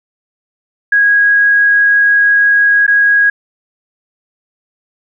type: tone with dropouts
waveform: sine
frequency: 1649 Hz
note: G#6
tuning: 13 cents flat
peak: -6 dBFS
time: 0.92-3.3 s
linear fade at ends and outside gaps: 5 ms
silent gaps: 2.866-2.878 s
effects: none